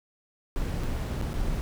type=noise with dropouts; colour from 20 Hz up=brown; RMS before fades=-29 dBFS; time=0.56-1.61 s; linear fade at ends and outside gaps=0 ms; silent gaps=0.835-0.84 / 1.213-1.222 / 1.333-1.34 s; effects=none